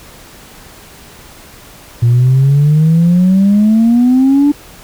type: exponential sweep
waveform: sine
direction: up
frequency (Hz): 116.54 to 293.7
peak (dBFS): -4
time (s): 2.02-4.52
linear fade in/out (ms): 10
effects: tanh soft clip ceiling -3 dBFS + pink hiss -37 dBFS RMS until 4.83 s